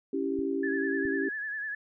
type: chord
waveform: sine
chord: C# diminished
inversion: none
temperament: equal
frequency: 277.2 / 329.6 / 392 Hz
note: C#4 / E4 / G4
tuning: 0 / 0 / 0 cents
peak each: -31 / -34 / -31 dBFS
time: 0.13-1.29 s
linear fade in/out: 5 ms
type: clicks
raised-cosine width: 5 ms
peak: -33 dBFS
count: 2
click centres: 0.39 / 1.053 s
type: tone with vibrato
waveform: sine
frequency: 1710 Hz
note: A6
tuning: 50 cents flat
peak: -32 dBFS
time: 0.63-1.75 s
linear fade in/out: 5 ms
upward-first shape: sine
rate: 10 Hz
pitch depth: 57 cents each way
effects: none